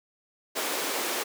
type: high-pass noise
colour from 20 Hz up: pink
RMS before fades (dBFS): -30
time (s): 0.55-1.24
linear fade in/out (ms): 20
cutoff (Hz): 310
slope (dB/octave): 24
effects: none